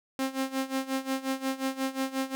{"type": "tone with tremolo", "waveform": "sawtooth", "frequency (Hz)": 266, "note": "C4", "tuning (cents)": 29, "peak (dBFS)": -22, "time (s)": [0.19, 2.35], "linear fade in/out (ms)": 0, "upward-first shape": "sine", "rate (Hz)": 5.6, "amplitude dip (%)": 85, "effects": []}